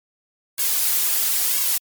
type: noise with flanger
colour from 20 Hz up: blue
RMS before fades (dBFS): -20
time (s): 0.58-1.78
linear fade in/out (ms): 5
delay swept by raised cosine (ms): 1.8 to 4.9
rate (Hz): 0.99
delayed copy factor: +0.65
effects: MP3 96 kbps